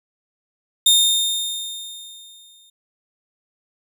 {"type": "tone with exponential decay", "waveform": "sawtooth", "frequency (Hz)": 3649, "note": "A#7", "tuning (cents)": -38, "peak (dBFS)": -7, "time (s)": [0.86, 2.7], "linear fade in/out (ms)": 5, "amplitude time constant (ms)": 400, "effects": []}